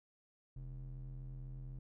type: ring-modulated tone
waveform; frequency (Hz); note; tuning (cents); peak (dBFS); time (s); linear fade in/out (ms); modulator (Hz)
triangle; 83.9; E2; +31; -39; 0.56-1.79; 5; 45.9
effects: none